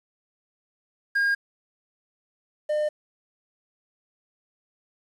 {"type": "tone pair in turn", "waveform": "triangle", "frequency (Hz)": [1620, 603.7], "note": ["G#6", "D5"], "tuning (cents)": [-43, 48], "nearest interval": "octave + perfect fourth", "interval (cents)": 1709, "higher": "first", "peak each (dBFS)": [-18, -20], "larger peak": "first", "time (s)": [[1.15, 1.35], [2.69, 2.89]], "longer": "neither", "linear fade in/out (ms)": 10, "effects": ["resampled to 24000 Hz", "9-bit"]}